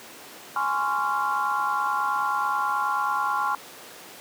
sine chord, Db major seventh, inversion second, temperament just, 831.5 / 1039.4 / 1108.7 / 1385.9 Hz, Ab5 / C6 / Db6 / F6, +2 / -12 / 0 / -14 cents, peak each -28 dBFS, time 0.56-3.55 s, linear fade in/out 2 ms, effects pink hiss -43 dBFS RMS until 4.2 s + high-pass 300 Hz 12 dB/octave

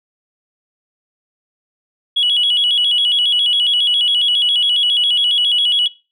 sine tone with vibrato, 3132 Hz, G7, 2 cents flat, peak -11 dBFS, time 2.16-5.88 s, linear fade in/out 10 ms, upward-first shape square, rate 7.3 Hz, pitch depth 110 cents each way, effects noise-tail reverb RT60 0.3 s tail -19 dB re dry + tanh soft clip ceiling -7 dBFS

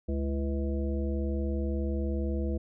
harmonic tone with a mistuned harmonic, 70.8 Hz, C#2, 37 cents sharp, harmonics 1 / 3 / 5 / 7 / 9, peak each -29 / -35 / -36 / -39 / -44 dBFS, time 0.08-2.58 s, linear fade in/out 10 ms, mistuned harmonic 5, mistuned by -99 cents, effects none

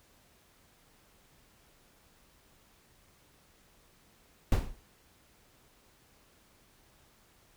brown noise with exponential decay, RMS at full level -19 dBFS, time 4.52-4.81 s, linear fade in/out 1 ms, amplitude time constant 61 ms, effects pink hiss -64 dBFS RMS until 7.56 s

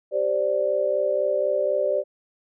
sine chord, G suspended fourth, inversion none, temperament equal, 392 / 523.3 / 587.3 Hz, G4 / C5 / D5, 0 / 0 / 0 cents, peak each -28 / -25 / -22 dBFS, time 0.11-2.04 s, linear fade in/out 50 ms, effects none

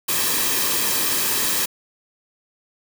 white noise with comb filter, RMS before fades -21 dBFS, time 0.08-1.66 s, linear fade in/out 10 ms, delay 1.4 ms, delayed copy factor -0.55, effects none

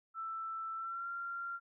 sine tone with pitch glide, 1327 to 1381.8 Hz, E6 to F6, +11 to -19 cents, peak -38 dBFS, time 0.14-1.6 s, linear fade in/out 50 ms, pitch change +70 cents, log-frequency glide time 0.75-1.08 s, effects none

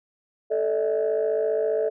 sine chord, A suspended fourth, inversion none, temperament equal with one note detuned, 440 / 587.3 / 642.3 Hz, A4 / D5 / E5, 0 / 0 / -45 cents, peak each -22 / -27 / -26 dBFS, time 0.5-1.9 s, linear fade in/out 20 ms, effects tanh soft clip ceiling -15 dBFS

